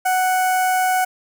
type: tone with notch filter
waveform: sawtooth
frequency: 742 Hz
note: F#5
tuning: 5 cents sharp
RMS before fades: -18 dBFS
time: 0.05-1.05 s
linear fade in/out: 10 ms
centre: 3800 Hz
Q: 0.68
effects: none